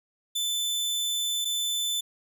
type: tone pair in turn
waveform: sawtooth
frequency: 3520 / 3520 Hz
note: A7 / A7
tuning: 0 / 0 cents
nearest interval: unison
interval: 0 cents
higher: neither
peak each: -23 dBFS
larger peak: neither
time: 0.35-1.45 / 1.45-2.01 s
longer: first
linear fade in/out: 10 ms
effects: none